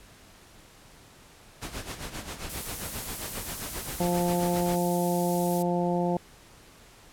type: noise with tremolo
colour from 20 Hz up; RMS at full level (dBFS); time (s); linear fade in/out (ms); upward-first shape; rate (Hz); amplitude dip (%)
pink; -35; 1.61-4.77; 20; sine; 7.5; 70
type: noise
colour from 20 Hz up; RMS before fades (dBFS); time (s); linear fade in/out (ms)
violet; -33; 2.49-5.63; 10
type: harmonic tone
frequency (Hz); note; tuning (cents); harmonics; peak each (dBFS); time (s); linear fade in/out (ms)
175.4; F3; +8; 1 / 2 / 3 / 4 / 5; -27 / -30 / -31 / -32 / -34; 4-6.17; 2
effects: pink hiss -53 dBFS RMS until 7.12 s + low-pass 12000 Hz 12 dB/octave